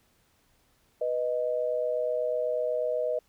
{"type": "tone pair together", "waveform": "sine", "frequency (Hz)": [493, 621.1], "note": ["B4", "D#5"], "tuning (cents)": [-3, -3], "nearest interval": "major third", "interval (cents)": 400, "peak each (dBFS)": [-29, -28], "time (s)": [1.01, 3.19], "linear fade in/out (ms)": 5, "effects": ["pink hiss -67 dBFS RMS until 3.28 s"]}